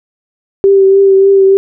sine tone with vibrato, 390 Hz, G4, 9 cents flat, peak -3 dBFS, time 0.64-1.57 s, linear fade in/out 0 ms, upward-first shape triangle, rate 3.4 Hz, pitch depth 26 cents each way, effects none

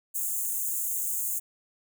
white high-pass noise, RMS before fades -30 dBFS, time 0.14-1.4 s, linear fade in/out 20 ms, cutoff 6500 Hz, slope 96 dB/octave, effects none

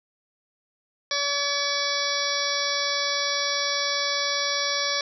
harmonic tone with a mistuned harmonic, 570 Hz, C#5, 48 cents sharp, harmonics 1 / 2 / 3 / 4 / 6 / 7 / 8 / 9 / 10, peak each -32 / -32 / -32 / -32 / -32 / -32 / -32 / -32 / -32 dBFS, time 1.11-5.01 s, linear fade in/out 2 ms, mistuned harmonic 10, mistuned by -23 cents, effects none

